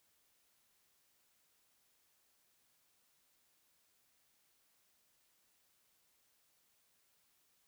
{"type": "silence", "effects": ["white hiss -75 dBFS RMS until 7.67 s"]}